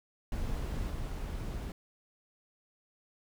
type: noise with level steps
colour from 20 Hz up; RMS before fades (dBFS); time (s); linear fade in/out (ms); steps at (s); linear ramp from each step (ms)
brown; -35 / -37; 0.32-1.72; 2; 0.9; 20
effects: none